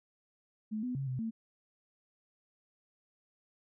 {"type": "tone with pitch steps", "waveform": "sine", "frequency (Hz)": [215.8, 249.5, 136.3, 128.5, 224.7], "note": ["A3", "B3", "C#3", "C3", "A3"], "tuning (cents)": [-33, 18, -29, -31, 37], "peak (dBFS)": -33, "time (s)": [0.71, 1.31], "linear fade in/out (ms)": 20, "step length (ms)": 120, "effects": []}